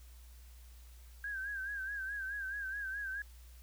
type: tone with vibrato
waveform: sine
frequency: 1600 Hz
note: G6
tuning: 35 cents sharp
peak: -37 dBFS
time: 1.24-3.22 s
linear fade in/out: 2 ms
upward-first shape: sine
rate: 4.7 Hz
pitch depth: 79 cents each way
effects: added 60 Hz sine -52 dBFS peak until 3.62 s + white hiss -64 dBFS RMS until 3.62 s

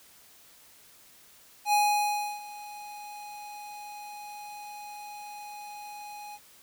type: tone with ADSR envelope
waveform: square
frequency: 830.6 Hz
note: G#5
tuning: in tune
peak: -21 dBFS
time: 1.65-6.39 s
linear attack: 79 ms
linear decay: 670 ms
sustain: -20 dB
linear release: 47 ms
effects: white hiss -56 dBFS RMS until 6.62 s

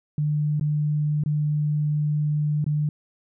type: tone with dropouts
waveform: sine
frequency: 149.6 Hz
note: D3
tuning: 32 cents sharp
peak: -20 dBFS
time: 0.18-2.89 s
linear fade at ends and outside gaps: 2 ms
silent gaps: 0.597-0.61 / 1.237-1.26 / 2.643-2.664 s
effects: none

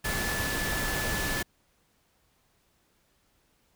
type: tone in noise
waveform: sine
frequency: 1734 Hz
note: A6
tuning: 26 cents flat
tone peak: -33 dBFS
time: 0.04-1.43 s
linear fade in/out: 10 ms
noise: pink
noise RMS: -31 dBFS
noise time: 0.04-1.43 s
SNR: -5 dB
effects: pink hiss -69 dBFS RMS until 3.75 s

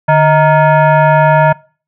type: tone with frequency modulation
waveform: sine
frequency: 150.1 Hz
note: D3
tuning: 38 cents sharp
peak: -5 dBFS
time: 0.08-1.53 s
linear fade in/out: 10 ms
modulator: 780 Hz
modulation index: 1.5
effects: noise-tail reverb RT60 0.4 s tail -24 dB re dry

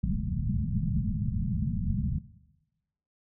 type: low-pass noise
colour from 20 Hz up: white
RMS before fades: -29 dBFS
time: 0.03-2.19 s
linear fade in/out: 10 ms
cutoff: 220 Hz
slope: 96 dB/octave
effects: noise-tail reverb RT60 1.0 s tail -17 dB re dry

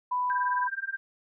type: tone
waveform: sine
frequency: 993 Hz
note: B5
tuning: 9 cents sharp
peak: -25 dBFS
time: 0.11-0.68 s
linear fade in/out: 10 ms
type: tone with tremolo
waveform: sine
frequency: 1584 Hz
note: G6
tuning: 18 cents sharp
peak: -27 dBFS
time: 0.3-0.97 s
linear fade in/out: 0 ms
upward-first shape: sine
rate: 19 Hz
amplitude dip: 95%
effects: none

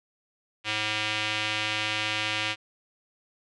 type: tone with band-pass filter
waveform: square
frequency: 107.4 Hz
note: A2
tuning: 41 cents flat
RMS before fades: -29 dBFS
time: 0.64-2.56 s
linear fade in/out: 50 ms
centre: 2800 Hz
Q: 2
effects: resampled to 22050 Hz

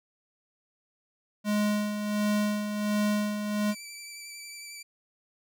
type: tone with tremolo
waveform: square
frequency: 208.8 Hz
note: G#3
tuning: 10 cents sharp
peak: -24 dBFS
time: 1.44-3.75 s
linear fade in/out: 50 ms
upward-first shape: sine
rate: 1.4 Hz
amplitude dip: 55%
type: tone with vibrato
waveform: 15% pulse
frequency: 2326 Hz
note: D7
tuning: 17 cents flat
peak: -34 dBFS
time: 3.71-4.83 s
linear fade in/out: 10 ms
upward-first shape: triangle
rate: 11 Hz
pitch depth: 24 cents each way
effects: none

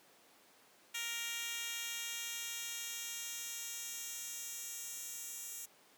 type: tone with high-pass filter sweep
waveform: 10% pulse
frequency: 466.7 Hz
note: A#4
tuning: 2 cents sharp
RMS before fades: -43 dBFS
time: 0.94-5.66 s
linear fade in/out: 10 ms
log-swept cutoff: 2800 to 7600 Hz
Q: 1
effects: pink hiss -64 dBFS RMS until 5.97 s + high-pass 300 Hz 12 dB/octave

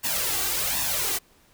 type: noise with flanger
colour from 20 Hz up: white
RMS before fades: -26 dBFS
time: 0.03-1.19 s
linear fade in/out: 20 ms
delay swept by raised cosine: 1.1 to 2.6 ms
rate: 1.3 Hz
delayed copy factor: +0.7
effects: pink hiss -59 dBFS RMS until 1.53 s

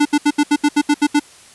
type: tone bursts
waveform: square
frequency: 293.7 Hz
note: D4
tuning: in tune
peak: -11 dBFS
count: 10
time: 0-1.197 s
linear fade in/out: 10 ms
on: 54 ms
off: 73 ms
effects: white hiss -44 dBFS RMS until 1.54 s + resampled to 24000 Hz

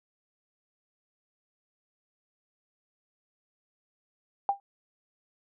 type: tone with exponential decay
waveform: sine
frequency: 797 Hz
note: G5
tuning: 28 cents sharp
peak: -18 dBFS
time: 4.49-4.6 s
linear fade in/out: 1 ms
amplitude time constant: 22 ms
effects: none

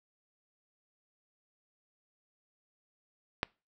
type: click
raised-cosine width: 0.3 ms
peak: -12 dBFS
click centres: 3.431 s
effects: noise-tail reverb RT60 0.3 s tail -26 dB re dry

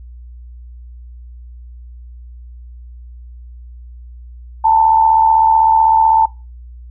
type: tone with amplitude modulation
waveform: sine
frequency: 888 Hz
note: A5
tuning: 16 cents sharp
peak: -5 dBFS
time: 4.64-6.26 s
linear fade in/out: 10 ms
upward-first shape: sine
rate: 75.9 Hz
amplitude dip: 60%
effects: noise-tail reverb RT60 0.3 s tail -21 dB re dry + added 60 Hz sine -32 dBFS peak until 6.9 s

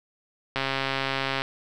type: click train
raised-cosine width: 0.3 ms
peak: -10 dBFS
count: 117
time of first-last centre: 0.56-1.419 s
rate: 135 Hz
effects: none

